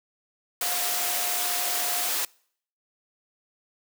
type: tone in noise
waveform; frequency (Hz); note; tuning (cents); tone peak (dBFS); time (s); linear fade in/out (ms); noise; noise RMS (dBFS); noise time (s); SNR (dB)
sine; 713; F5; +36; -36; 0.62-2.09; 2; white; -27; 0.61-2.25; -12
effects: noise-tail reverb RT60 0.6 s tail -26 dB re dry + high-pass 400 Hz 12 dB/octave